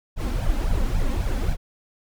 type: noise with flanger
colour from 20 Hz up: brown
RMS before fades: -22 dBFS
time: 0.16-1.57 s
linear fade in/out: 50 ms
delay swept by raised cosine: 1.2 to 3.9 ms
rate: 3.7 Hz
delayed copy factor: +1
effects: none